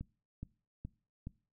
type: click train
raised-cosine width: 5 ms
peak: -29 dBFS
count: 4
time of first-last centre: 0.01-1.271 s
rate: 2.38 Hz
effects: noise-tail reverb RT60 0.4 s tail -22 dB re dry